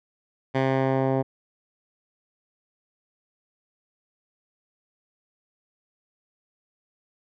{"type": "tone with low-pass filter sweep", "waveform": "10% pulse", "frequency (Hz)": 133.2, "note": "C3", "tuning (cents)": 31, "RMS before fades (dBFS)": -23, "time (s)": [0.54, 1.23], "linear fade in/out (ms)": 20, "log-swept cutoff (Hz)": [2500, 760], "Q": 0.82, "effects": []}